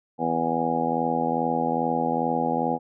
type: harmonic tone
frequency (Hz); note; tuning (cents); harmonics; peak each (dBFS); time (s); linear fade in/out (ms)
82.41; E2; 0; 2 / 3 / 4 / 5 / 6 / 7 / 8 / 9 / 10; -33 / -28 / -33 / -37 / -29 / -35 / -38 / -29 / -27; 0.18-2.79; 50
effects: none